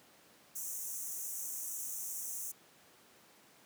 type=high-pass noise; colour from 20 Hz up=pink; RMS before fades=-41 dBFS; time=0.55-2.52 s; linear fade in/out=10 ms; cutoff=5900 Hz; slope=96 dB/octave; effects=pink hiss -62 dBFS RMS until 3.65 s + high-pass 200 Hz 12 dB/octave